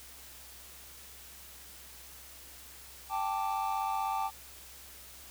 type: chord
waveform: triangle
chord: G suspended second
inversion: none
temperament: equal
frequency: 784 / 880 / 1174.7 Hz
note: G5 / A5 / D6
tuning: 0 / 0 / 0 cents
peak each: -32 / -32 / -35 dBFS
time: 3.09-4.31 s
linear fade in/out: 50 ms
effects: added 65 Hz sine -58 dBFS peak until 5.3 s + white hiss -51 dBFS RMS until 5.3 s